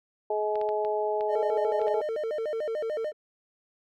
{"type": "harmonic tone", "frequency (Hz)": 211.7, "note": "G#3", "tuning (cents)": 33, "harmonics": [2, 3, 4], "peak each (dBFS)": [-28, -30, -31], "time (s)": [0.3, 2.01], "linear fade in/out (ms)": 5}
{"type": "clicks", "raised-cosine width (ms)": 0.3, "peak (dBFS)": -28, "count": 7, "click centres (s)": [0.556, 0.614, 0.69, 0.849, 1.209, 1.816, 1.881]}
{"type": "tone with vibrato", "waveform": "triangle", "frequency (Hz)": 523.3, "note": "C5", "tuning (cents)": 0, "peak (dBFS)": -26, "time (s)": [1.28, 3.13], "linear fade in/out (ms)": 50, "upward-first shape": "square", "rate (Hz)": 6.8, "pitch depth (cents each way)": 260}
{"effects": []}